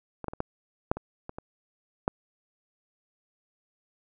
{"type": "clicks", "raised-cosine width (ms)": 1, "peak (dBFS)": [-22, -16, -24, -14, -9, -22, -23, -23, -10], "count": 9, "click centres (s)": [0.243, 0.283, 0.335, 0.404, 0.915, 0.97, 1.294, 1.385, 2.079], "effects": []}